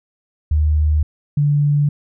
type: tone pair in turn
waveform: sine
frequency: 76.2 / 145.64 Hz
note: D#2 / D3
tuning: -36 / -14 cents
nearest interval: major seventh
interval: 1122 cents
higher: second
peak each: -12 dBFS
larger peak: neither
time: 0.51-1.03 / 1.37-1.89 s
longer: neither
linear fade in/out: 5 ms
effects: none